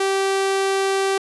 sawtooth tone, 388.6 Hz, G4, 15 cents flat, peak -14 dBFS, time 0-1.18 s, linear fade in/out 5 ms, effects resampled to 24000 Hz

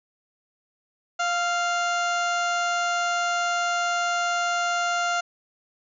harmonic tone with a mistuned harmonic, 700 Hz, F5, 4 cents sharp, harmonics 1 / 2 / 3 / 4 / 5 / 6 / 7 / 8 / 9 / 10, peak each -26 / -25 / -37 / -34 / -41 / -39 / -47 / -44 / -40 / -40 dBFS, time 1.19-5.21 s, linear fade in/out 10 ms, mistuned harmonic 2, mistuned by -22 cents, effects none

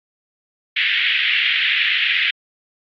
pink band-pass noise, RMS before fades -18 dBFS, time 0.76-2.31 s, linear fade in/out 10 ms, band 1800 to 3400 Hz, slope 48 dB/octave, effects AAC 48 kbps

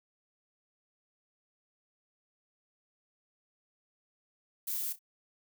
violet noise with echo, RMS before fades -35 dBFS, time 4.67-4.93 s, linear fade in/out 10 ms, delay 31 ms, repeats 2, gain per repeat -13 dB, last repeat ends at 4.992 s, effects none

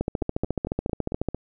two click trains, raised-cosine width 2 ms, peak -16 / -11 dBFS, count 6 / 19, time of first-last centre 0.22-1.346 / 0.01-1.287 s, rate 4.44 / 14.1 Hz, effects none

